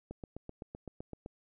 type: click train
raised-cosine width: 2 ms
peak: -29 dBFS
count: 10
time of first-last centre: 0.11-1.261 s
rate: 7.82 Hz
effects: none